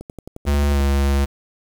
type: click train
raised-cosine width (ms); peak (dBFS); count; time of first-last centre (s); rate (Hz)
2; -20; 10; 0.01-0.806; 11.3
type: tone with pitch glide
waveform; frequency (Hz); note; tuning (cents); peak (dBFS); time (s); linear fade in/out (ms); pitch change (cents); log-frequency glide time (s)
square; 71.6 to 69.56; D2 to C#2; -43 to +7; -16; 0.46-1.26; 20; -50; 0.71-0.79
effects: 7-bit